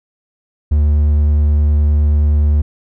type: tone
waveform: triangle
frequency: 74.2 Hz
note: D2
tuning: 18 cents sharp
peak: -7 dBFS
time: 0.71-2.62 s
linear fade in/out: 10 ms
effects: none